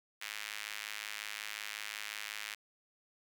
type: tone with high-pass filter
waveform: sawtooth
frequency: 105.5 Hz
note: G#2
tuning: 28 cents sharp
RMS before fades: -43 dBFS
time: 0.21-2.55 s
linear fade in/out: 10 ms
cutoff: 2100 Hz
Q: 1.6
effects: none